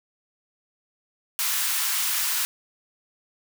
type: high-pass noise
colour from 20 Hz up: white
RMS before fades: -25 dBFS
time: 1.39-2.45 s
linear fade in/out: 0 ms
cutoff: 980 Hz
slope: 24 dB/octave
effects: none